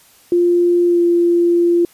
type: tone with pitch glide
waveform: sine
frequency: 349.2 to 344.8 Hz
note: F4 to F4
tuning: 0 to -22 cents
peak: -10 dBFS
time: 0.32-1.85 s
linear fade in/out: 2 ms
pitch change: -22 cents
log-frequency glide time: 0.86-1.01 s
effects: white hiss -49 dBFS RMS until 1.93 s + resampled to 32000 Hz